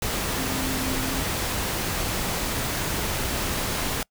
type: tone in noise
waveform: sine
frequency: 261.6 Hz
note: C4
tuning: in tune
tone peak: -31 dBFS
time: 0.38-1.21 s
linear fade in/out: 2 ms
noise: pink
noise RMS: -27 dBFS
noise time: 0.02-4.03 s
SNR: -7 dB
effects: noise-tail reverb RT60 0.1 s tail -25 dB re dry